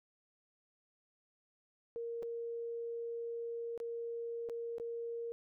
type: tone with dropouts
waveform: sine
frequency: 466.2 Hz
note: A#4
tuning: in tune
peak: -38 dBFS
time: 1.96-5.32 s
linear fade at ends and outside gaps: 0 ms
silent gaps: 2.225-2.23 / 3.777-3.801 / 4.489-4.497 / 4.783-4.799 s
effects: none